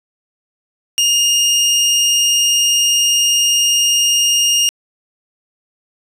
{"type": "tone", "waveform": "25% pulse", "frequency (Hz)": 2835, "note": "F7", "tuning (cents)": 25, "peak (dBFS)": -7, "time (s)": [0.98, 4.69], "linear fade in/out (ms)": 0, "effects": ["resampled to 32000 Hz", "8-bit"]}